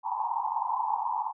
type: band-pass noise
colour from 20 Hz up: white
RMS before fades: -30 dBFS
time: 0.03-1.33 s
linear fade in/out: 50 ms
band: 820 to 1000 Hz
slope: 96 dB/octave
effects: none